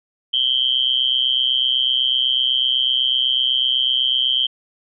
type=tone with amplitude modulation; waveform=sine; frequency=3136 Hz; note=G7; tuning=in tune; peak=-11 dBFS; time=0.33-4.47 s; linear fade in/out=10 ms; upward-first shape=sine; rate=128 Hz; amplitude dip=100%; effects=none